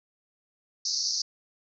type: band-pass noise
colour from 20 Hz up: pink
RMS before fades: -29 dBFS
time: 0.85-1.22 s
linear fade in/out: 5 ms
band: 4400 to 6100 Hz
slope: 96 dB/octave
effects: none